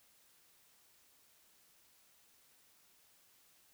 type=silence; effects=white hiss -68 dBFS RMS until 3.73 s